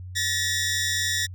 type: tone pair together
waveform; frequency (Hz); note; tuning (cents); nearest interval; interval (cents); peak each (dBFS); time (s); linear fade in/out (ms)
15% pulse; 1760 / 1903.7; A6 / A#6; 0 / +36; minor second; 136; -20; 0.15-1.27; 20
effects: added 91 Hz sine -35 dBFS peak until 1.34 s